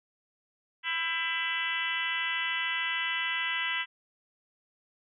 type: harmonic tone with a mistuned harmonic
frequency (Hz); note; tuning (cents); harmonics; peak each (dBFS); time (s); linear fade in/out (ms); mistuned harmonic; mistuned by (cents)
333.3; E4; +19; 3 / 4 / 5 / 6 / 7 / 8 / 9 / 10; -40 / -41 / -37 / -32 / -41 / -36 / -36 / -41; 0.83-3.86; 50; 5; -72
effects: none